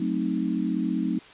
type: chord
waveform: sine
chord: F# diminished seventh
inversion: none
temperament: equal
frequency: 185 / 220 / 261.6 / 311.1 Hz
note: F#3 / A3 / C4 / Eb4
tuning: 0 / 0 / 0 / 0 cents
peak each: -29 dBFS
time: 0-1.19 s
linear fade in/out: 5 ms
effects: white hiss -48 dBFS RMS until 1.33 s + resampled to 8000 Hz